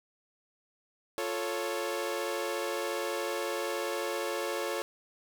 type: chord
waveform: sawtooth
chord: F augmented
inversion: none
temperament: equal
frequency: 349.2 / 440 / 554.4 Hz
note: F4 / A4 / C#5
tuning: 0 / 0 / 0 cents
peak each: -33 / -32 / -31 dBFS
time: 1.18-4.82 s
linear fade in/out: 0 ms
effects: none